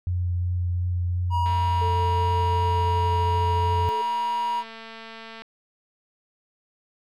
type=tone with vibrato; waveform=sine; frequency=88.8 Hz; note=F2; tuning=29 cents sharp; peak=-22 dBFS; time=0.07-3.89 s; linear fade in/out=0 ms; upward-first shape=triangle; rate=2.8 Hz; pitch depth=15 cents each way
type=tone; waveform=triangle; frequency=957 Hz; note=A#5; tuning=45 cents sharp; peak=-21 dBFS; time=1.3-4.64 s; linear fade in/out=50 ms
type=click train; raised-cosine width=0.3 ms; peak=-25 dBFS; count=892; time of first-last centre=1.46-5.42 s; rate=225 Hz
type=tone with pitch glide; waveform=sine; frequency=444.4 to 436.3 Hz; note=A4 to A4; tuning=+17 to -15 cents; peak=-30 dBFS; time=1.81-4.02 s; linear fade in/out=10 ms; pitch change=-32 cents; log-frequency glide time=2.4-3.18 s
effects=none